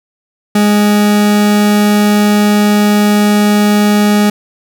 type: tone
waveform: 40% pulse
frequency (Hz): 207.7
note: G#3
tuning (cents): 0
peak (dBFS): -6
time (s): 0.55-4.3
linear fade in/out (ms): 5
effects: none